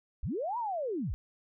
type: linear two-way sweep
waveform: sine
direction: up then down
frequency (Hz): 32.7 to 989 to 32.7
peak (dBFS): -31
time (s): 0.23-1.14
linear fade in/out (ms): 0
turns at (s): 0.58
effects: none